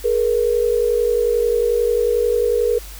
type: tone pair together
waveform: sine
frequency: 424.6 / 475.8 Hz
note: G#4 / A#4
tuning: +38 / +35 cents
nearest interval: major second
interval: 197 cents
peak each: -19 / -16 dBFS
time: 0.04-2.79 s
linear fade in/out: 10 ms
effects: added 50 Hz sine -34 dBFS peak until 2.99 s + white hiss -39 dBFS RMS until 2.99 s